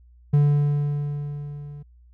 triangle tone with level ramp, 145.5 Hz, D3, 16 cents flat, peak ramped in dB -11 to -34 dBFS, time 0.33-1.83 s, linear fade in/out 10 ms, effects added 60 Hz sine -49 dBFS peak until 2.13 s

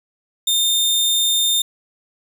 sawtooth tone, 3629 Hz, A#7, 47 cents flat, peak -12 dBFS, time 0.47-1.62 s, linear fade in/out 5 ms, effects none

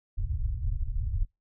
pink low-pass noise, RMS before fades -29 dBFS, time 0.17-1.25 s, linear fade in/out 10 ms, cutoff 110 Hz, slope 48 dB/octave, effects noise-tail reverb RT60 0.2 s tail -25 dB re dry

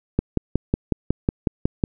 click train, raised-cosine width 3 ms, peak -5 dBFS, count 10, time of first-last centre 0.19-1.838 s, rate 5.46 Hz, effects none

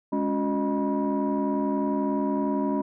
sine tone cluster, 208.1 / 279.2 / 362.3 / 616 / 971 Hz, G#3 / C#4 / F#4 / D#5 / B5, +4 / +13 / -36 / -17 / -30 cents, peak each -28 / -25 / -31 / -32 / -31 dBFS, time 0.12-2.82 s, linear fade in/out 10 ms, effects tanh soft clip ceiling -16 dBFS

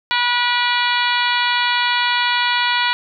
harmonic tone with a mistuned harmonic, 485.9 Hz, B4, 28 cents flat, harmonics 2 / 3 / 4 / 5 / 6 / 7 / 8 / 9, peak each -20 / -22 / -23 / -24 / -25 / -25 / -26 / -27 dBFS, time 0.11-2.93 s, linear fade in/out 0 ms, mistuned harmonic 5, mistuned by -25 cents, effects none

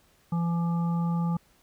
harmonic tone, 169.7 Hz, F3, 49 cents flat, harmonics 1 / 3 / 5 / 7, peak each -24 / -45 / -38 / -41 dBFS, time 0.32-1.37 s, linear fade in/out 5 ms, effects pink hiss -63 dBFS RMS until 1.62 s

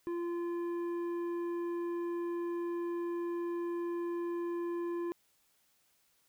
sine tone with tanh clipping, 344.4 Hz, F4, 24 cents flat, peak -35 dBFS, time 0.07-5.12 s, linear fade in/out 0 ms, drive 9 dB, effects white hiss -72 dBFS RMS until 6.28 s

